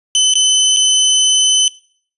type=tone with dropouts; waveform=25% pulse; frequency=3033 Hz; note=F#7; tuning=42 cents sharp; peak=-6 dBFS; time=0.15-1.68 s; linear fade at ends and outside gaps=1 ms; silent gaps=0.338-0.354 / 0.764-0.769 s; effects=noise-tail reverb RT60 0.5 s tail -20 dB re dry + resampled to 24000 Hz